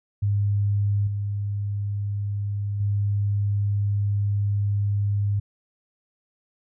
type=tone with level steps; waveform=sine; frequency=101.7 Hz; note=G#2; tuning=36 cents flat; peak=-19 / -24 / -20 dBFS; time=0.22-5.4 s; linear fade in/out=10 ms; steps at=1.07 / 2.8 s; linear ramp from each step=5 ms; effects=none

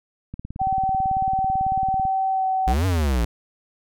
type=click train; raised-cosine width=5 ms; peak=-20 dBFS; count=32; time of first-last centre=0.34-2.053 s; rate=18.1 Hz
type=tone with pitch glide; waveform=sine; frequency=767 to 759.1 Hz; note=G5 to F#5; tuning=-38 to +44 cents; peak=-19 dBFS; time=0.59-2.74 s; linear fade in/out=20 ms; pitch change=-18 cents; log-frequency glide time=2.31-2.45 s
type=exponential two-way sweep; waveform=square; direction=up then down; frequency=55 to 96.7 to 55 Hz; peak=-19 dBFS; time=2.67-3.25 s; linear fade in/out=5 ms; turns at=2.86 s
effects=none

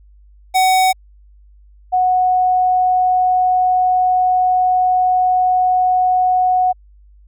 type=tone pair in turn; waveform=square / sine; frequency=750 / 735.4 Hz; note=F#5 / F#5; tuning=+23 / -11 cents; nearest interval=unison; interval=34 cents; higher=first; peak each=-11 dBFS; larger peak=neither; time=0.54-0.93 / 1.92-6.73 s; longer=second; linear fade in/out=20 ms; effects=added 50 Hz sine -43 dBFS peak until 7.27 s

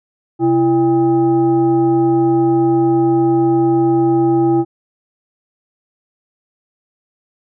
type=tone with frequency modulation; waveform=sine; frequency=335.7 Hz; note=E4; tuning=32 cents sharp; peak=-10 dBFS; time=0.39-4.65 s; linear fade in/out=50 ms; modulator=466 Hz; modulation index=0.63; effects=none

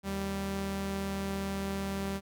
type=tone pair together; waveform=sawtooth; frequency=77.78 / 195.8 Hz; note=D#2 / G3; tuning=0 / -2 cents; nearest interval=octave + major third; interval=1598 cents; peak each=-36 / -29 dBFS; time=0.03-2.21 s; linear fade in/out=50 ms; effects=none

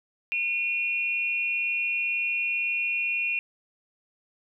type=tone pair together; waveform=sine; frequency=2438 / 2731 Hz; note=D#7 / F7; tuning=-36 / -39 cents; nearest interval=major second; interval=197 cents; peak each=-26 / -29 dBFS; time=0.32-3.39 s; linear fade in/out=0 ms; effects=none

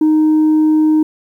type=tone; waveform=sine; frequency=310 Hz; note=D#4; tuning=6 cents flat; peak=-6 dBFS; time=0.01-1.03 s; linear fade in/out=5 ms; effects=tanh soft clip ceiling -7 dBFS + 8-bit

